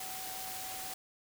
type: tone in noise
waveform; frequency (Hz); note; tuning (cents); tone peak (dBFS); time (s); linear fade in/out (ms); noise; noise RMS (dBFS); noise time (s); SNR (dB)
sine; 755; F#5; +35; -46; 0-0.94; 5; white; -42; 0-0.94; -7
effects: none